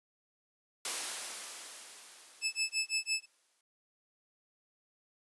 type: noise with exponential decay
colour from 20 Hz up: white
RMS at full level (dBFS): -34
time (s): 0.85-3.61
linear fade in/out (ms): 2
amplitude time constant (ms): 600
type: tone with tremolo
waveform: 20% pulse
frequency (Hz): 2617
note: E7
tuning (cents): -13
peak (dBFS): -24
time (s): 2.41-3.26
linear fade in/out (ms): 50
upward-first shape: sine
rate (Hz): 5.9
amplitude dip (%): 100
effects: high-pass 400 Hz 12 dB/octave + resampled to 24000 Hz

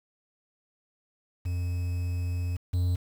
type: tone pair in turn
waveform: triangle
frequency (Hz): 88.5 / 88.97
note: F2 / F2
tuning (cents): +23 / +33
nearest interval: unison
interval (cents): 10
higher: second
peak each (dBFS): -25 / -21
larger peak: second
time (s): 1.45-2.57 / 2.73-2.96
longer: first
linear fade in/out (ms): 10
effects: 8-bit

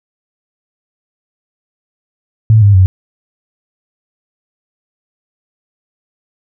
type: tone with pitch steps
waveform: sine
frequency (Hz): 110 / 101.45 / 93.57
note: A2 / G#2 / F#2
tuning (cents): 0 / -40 / +20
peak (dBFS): -3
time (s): 2.5-2.86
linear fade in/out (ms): 0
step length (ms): 120
effects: none

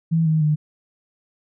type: tone with pitch steps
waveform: sine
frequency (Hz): 163.5 / 157.48 / 151.67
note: E3 / D#3 / D#3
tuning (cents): -14 / +21 / -44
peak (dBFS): -15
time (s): 0.11-0.56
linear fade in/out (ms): 20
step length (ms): 150
effects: none

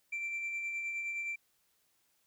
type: tone with tremolo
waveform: sine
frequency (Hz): 2349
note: D7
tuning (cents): 0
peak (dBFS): -31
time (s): 0.12-1.36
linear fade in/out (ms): 10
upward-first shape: sine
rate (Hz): 9.6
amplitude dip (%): 40
effects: tanh soft clip ceiling -33 dBFS + white hiss -74 dBFS RMS until 2.26 s

